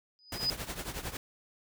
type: tone with exponential growth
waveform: sine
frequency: 4978 Hz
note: D#8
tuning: in tune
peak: -24 dBFS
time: 0.19-0.5 s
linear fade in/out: 0 ms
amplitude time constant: 67 ms
type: noise with tremolo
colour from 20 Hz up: pink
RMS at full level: -36 dBFS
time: 0.32-1.17 s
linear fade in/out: 2 ms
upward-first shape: triangle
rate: 11 Hz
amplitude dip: 80%
effects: none